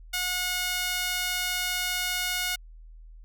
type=tone with high-pass filter; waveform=sawtooth; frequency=725 Hz; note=F#5; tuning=35 cents flat; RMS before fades=-29 dBFS; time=0.13-2.56 s; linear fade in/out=10 ms; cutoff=2000 Hz; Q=0.89; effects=added 40 Hz sine -44 dBFS peak until 3.24 s

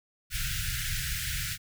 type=band-stop noise; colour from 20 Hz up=pink; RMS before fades=-32 dBFS; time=0.3-1.58 s; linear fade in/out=50 ms; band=160 to 1400 Hz; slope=96 dB/octave; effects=none

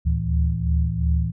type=tone cluster; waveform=sine; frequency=72.5 / 75.3 / 112.7 / 165.5 Hz; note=D2 / D2 / A2 / E3; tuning=-22 / +44 / +42 / +7 cents; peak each=-22 / -23 / -26 / -26 dBFS; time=0.05-1.32 s; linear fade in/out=20 ms; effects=none

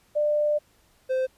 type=tone pair in turn; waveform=sine / triangle; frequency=596 / 518.9 Hz; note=D5 / C5; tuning=+25 / -14 cents; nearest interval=major second; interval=239 cents; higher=first; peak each=-20 dBFS; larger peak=neither; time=0.15-0.59 / 1.09-1.27 s; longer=first; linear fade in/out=20 ms; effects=pink hiss -62 dBFS RMS until 1.37 s + resampled to 32000 Hz

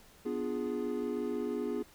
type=chord; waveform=triangle; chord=B diminished seventh; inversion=none; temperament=equal; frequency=246.9 / 293.7 / 349.2 / 415.3 Hz; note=B3 / D4 / F4 / Ab4; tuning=0 / 0 / 0 / 0 cents; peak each=-35 / -38 / -37 / -34 dBFS; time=0.25-1.83 s; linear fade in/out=10 ms; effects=pink hiss -59 dBFS RMS until 1.94 s

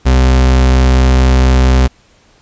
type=tone; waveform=40% pulse; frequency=64.3 Hz; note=C2; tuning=30 cents flat; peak=-5 dBFS; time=0.05-1.88 s; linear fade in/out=20 ms; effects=pink hiss -49 dBFS RMS until 2.41 s + resampled to 16000 Hz

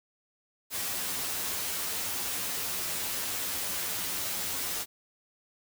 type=noise with comb filter; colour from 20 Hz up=white; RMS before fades=-33 dBFS; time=0.7-4.86 s; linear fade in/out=50 ms; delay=11 ms; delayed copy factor=+0.65; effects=none

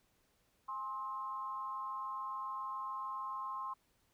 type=tone with amplitude modulation; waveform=sine; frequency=1058 Hz; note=C6; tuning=19 cents sharp; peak=-35 dBFS; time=0.68-3.74 s; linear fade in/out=10 ms; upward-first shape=sine; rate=227 Hz; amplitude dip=75%; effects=pink hiss -75 dBFS RMS until 4.13 s

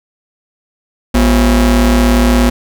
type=ring-modulated tone; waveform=45% pulse; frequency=149.3 Hz; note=D3; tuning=29 cents sharp; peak=-4 dBFS; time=1.14-2.5 s; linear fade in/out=10 ms; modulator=93.2 Hz; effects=none

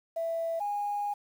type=tone pair in turn; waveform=sine; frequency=662 / 820.5 Hz; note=E5 / G#5; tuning=+7 / -21 cents; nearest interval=major third; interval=372 cents; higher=second; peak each=-28 dBFS; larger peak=neither; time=0.16-0.6 / 0.6-1.14 s; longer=second; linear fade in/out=10 ms; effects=tanh soft clip ceiling -24 dBFS + 9-bit

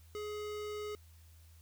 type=tone with notch filter; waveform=square; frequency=420 Hz; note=G#4; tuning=19 cents sharp; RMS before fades=-41 dBFS; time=0.15-0.95 s; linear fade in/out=0 ms; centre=11000 Hz; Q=1; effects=added 81 Hz sine -56 dBFS peak until 1.61 s + white hiss -67 dBFS RMS until 1.61 s

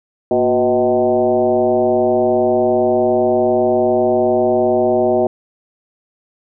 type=tone with frequency modulation; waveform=sine; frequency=496.3 Hz; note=B4; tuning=8 cents sharp; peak=-11 dBFS; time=0.31-5.27 s; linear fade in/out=2 ms; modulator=130 Hz; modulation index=1.8; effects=none

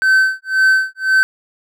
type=tone with tremolo; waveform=triangle; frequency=1537 Hz; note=G6; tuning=35 cents flat; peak=-6 dBFS; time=0.02-1.23 s; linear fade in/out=0 ms; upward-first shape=sine; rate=1.9 Hz; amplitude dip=100%; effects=none

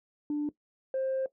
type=tone pair in turn; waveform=sine; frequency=295.4 / 528.8 Hz; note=D4 / C5; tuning=+10 / +18 cents; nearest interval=minor seventh; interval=1008 cents; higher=second; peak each=-26 dBFS; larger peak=neither; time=0.3-0.49 / 0.94-1.26 s; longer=second; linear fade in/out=2 ms; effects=noise-tail reverb RT60 0.1 s tail -17 dB re dry + tanh soft clip ceiling -25 dBFS

